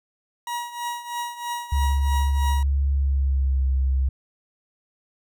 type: tone with tremolo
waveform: 40% pulse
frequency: 956 Hz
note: A#5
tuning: 43 cents sharp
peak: -24 dBFS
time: 0.47-2.63 s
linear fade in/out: 2 ms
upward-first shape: triangle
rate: 3.1 Hz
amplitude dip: 80%
type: tone with pitch glide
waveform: sine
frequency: 69.3 to 66.21 Hz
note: C#2 to C2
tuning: 0 to +21 cents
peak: -18 dBFS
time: 1.72-4.09 s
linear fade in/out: 5 ms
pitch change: -79 cents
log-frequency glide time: 2.93-3.65 s
effects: none